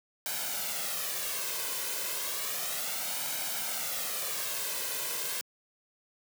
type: noise with flanger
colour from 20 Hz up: white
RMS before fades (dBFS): -34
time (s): 0.26-5.41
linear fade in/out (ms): 0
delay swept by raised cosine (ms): 1.3 to 1.98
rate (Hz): 0.32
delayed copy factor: +0.6
effects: high-pass 200 Hz 12 dB/octave